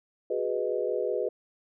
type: chord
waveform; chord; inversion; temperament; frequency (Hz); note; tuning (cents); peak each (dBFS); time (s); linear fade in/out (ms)
sine; G# minor seventh; third; equal; 370 / 415.3 / 493.9 / 622.3; F#4 / G#4 / B4 / D#5; 0 / 0 / 0 / 0; -33 / -31 / -30 / -34; 0.3-1.29; 5
effects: none